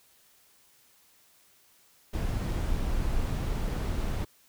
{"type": "noise", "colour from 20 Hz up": "brown", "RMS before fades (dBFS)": -29, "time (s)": [2.13, 4.25], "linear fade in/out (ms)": 10, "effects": ["white hiss -62 dBFS RMS until 4.48 s"]}